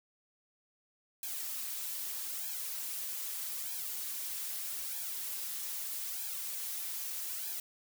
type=noise with flanger; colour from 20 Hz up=blue; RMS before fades=-39 dBFS; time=1.23-7.6 s; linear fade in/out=2 ms; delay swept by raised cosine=1.2 to 5.9 ms; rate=0.8 Hz; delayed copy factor=+0.85; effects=none